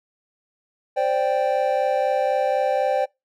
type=chord; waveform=triangle; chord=C suspended second; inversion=none; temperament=equal; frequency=523.3 / 587.3 / 784 Hz; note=C5 / D5 / G5; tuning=0 / 0 / 0 cents; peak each=-21 dBFS; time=0.96-3.06 s; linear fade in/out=20 ms; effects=noise-tail reverb RT60 0.2 s tail -24 dB re dry

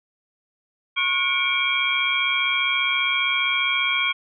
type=tone cluster; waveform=sine; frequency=1091 / 1445 / 2208 / 2343 / 3258 Hz; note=C#6 / F#6 / C#7 / D7 / G#7; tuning=-28 / -41 / -7 / -5 / -34 cents; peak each=-28 / -30 / -28 / -22 / -25 dBFS; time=0.96-4.13 s; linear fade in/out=20 ms; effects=none

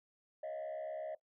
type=tone with frequency modulation; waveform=sine; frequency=626 Hz; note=D#5; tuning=10 cents sharp; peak=-37 dBFS; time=0.43-1.15 s; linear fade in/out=5 ms; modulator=68 Hz; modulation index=0.76; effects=noise-tail reverb RT60 0.1 s tail -17 dB re dry + tanh soft clip ceiling -38 dBFS

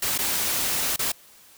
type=noise with dropouts; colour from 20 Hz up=white; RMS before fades=-25 dBFS; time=0.02-1.12 s; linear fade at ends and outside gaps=5 ms; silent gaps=0.179-0.187 / 0.962-0.991 s; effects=white hiss -52 dBFS RMS until 1.57 s

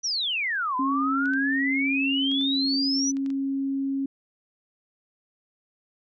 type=exponential two-way sweep; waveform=sine; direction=down then up; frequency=6040 to 997 to 6040 Hz; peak=-24 dBFS; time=0.03-3.12 s; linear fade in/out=20 ms; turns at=0.76 s
type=tone; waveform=sine; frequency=272.7 Hz; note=C#4; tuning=28 cents flat; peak=-24 dBFS; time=0.79-4.06 s; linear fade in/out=5 ms
type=clicks; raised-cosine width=0.2 ms; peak=-29 dBFS; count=7; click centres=1.257 / 1.336 / 2.316 / 2.411 / 3.169 / 3.262 / 3.303 s
effects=none

